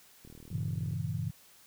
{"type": "click train", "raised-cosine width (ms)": 3, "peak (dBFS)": -38, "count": 28, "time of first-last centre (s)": [0.25, 0.935], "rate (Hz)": 39.4}
{"type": "chord", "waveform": "sine", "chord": "G diminished seventh", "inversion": "none", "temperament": "equal", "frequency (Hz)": [98, 116.54, 138.59, 164.81], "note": ["G2", "Bb2", "Db3", "Fb3"], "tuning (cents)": [0, 0, 0, 0], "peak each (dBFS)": -37, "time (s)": [0.51, 1.31], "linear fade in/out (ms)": 10}
{"effects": ["white hiss -59 dBFS RMS until 1.66 s"]}